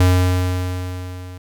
square tone with level ramp, 91 Hz, F#2, 28 cents flat, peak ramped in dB -10 to -33 dBFS, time 0-1.38 s, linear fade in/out 5 ms, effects none

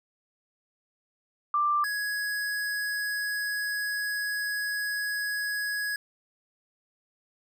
sine / square tone pair in turn, 1181 / 1670.2 Hz, D6 / G#6, +9 / +9 cents, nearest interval tritone, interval 600 cents, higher second, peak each -22 / -29 dBFS, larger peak first, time 1.54-1.84 / 1.84-5.96 s, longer second, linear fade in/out 2 ms, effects none

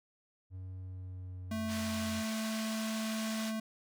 triangle tone with pitch glide, 93 to 90.61 Hz, F#2 to F#2, +9 to -36 cents, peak -39 dBFS, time 0.5-2.24 s, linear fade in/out 50 ms, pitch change -45 cents, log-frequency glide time 0.77-1.83 s
square tone, 220 Hz, A3, in tune, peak -35 dBFS, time 1.51-3.6 s, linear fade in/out 5 ms
white band-pass noise, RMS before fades -44 dBFS, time 1.67-3.53 s, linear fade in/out 50 ms, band 650 to 6400 Hz, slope 12 dB/octave
effects none

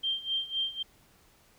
sine tone with tremolo, 3163 Hz, G7, 15 cents sharp, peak -26 dBFS, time 0.03-0.83 s, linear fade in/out 10 ms, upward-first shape sine, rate 3.9 Hz, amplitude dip 85%, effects pink hiss -62 dBFS RMS until 1.58 s

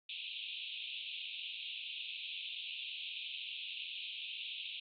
pink band-pass noise, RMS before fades -44 dBFS, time 0.09-4.8 s, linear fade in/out 5 ms, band 2500 to 3800 Hz, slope 96 dB/octave, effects MP3 64 kbps

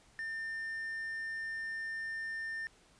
triangle tone, 1800 Hz, A6, 39 cents sharp, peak -35 dBFS, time 0.19-2.67 s, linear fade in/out 0 ms, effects pink hiss -64 dBFS RMS until 2.99 s + resampled to 22050 Hz

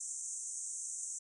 pink band-pass noise, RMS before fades -42 dBFS, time 0-1.19 s, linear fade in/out 10 ms, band 6200 to 9000 Hz, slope 96 dB/octave, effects none

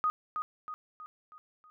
sine tone with echo, 1244.5 Hz, D#6, in tune, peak -25 dBFS, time 0.04-0.1 s, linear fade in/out 0 ms, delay 320 ms, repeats 5, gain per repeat -6 dB, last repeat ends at 1.7 s, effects none

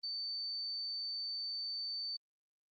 sine tone, 4554 Hz, C#8, 46 cents sharp, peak -37 dBFS, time 0.03-2.17 s, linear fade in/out 10 ms, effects Opus 24 kbps

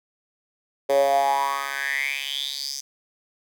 10% pulse tone with high-pass filter sweep, 138.59 Hz, C#3, in tune, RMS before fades -24 dBFS, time 0.89-2.81 s, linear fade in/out 10 ms, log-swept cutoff 490 to 5800 Hz, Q 7.4, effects none

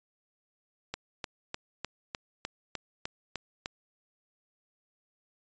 click train, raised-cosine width 0.2 ms, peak -17 dBFS, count 10, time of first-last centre 0.94-3.659 s, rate 3.31 Hz, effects resampled to 16000 Hz

